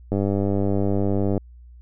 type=click train; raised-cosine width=2 ms; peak=-10 dBFS; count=126; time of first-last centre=0.12-1.378 s; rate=99.4 Hz; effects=added 60 Hz sine -42 dBFS peak until 1.81 s